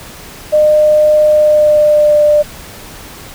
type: tone with pitch glide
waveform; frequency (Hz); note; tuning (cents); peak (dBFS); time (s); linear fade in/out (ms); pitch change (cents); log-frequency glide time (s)
sine; 607 to 596.2; D#5 to D5; -43 to +26; -5; 0.52-2.43; 20; -31; 1.29-2.19
effects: pink hiss -32 dBFS RMS until 3.34 s